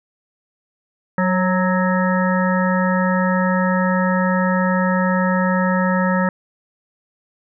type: harmonic tone with a mistuned harmonic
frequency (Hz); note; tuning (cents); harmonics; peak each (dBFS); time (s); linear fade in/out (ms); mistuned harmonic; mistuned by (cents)
185.6; F#3; +6; 1 / 3 / 5 / 7 / 9 / 10; -17 / -22 / -24 / -25 / -27 / -27; 1.18-6.29; 2; 3; -35
effects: none